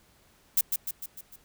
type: noise with echo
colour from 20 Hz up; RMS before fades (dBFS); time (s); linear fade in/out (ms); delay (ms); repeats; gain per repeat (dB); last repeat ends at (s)
violet; -22; 0.57-0.61; 5; 150; 5; -5; 1.36
effects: pink hiss -62 dBFS RMS until 1.44 s